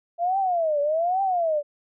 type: tone with vibrato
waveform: sine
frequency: 671 Hz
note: E5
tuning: 31 cents sharp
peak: -20 dBFS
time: 0.18-1.63 s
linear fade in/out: 50 ms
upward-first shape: triangle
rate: 1.2 Hz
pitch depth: 290 cents each way
effects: none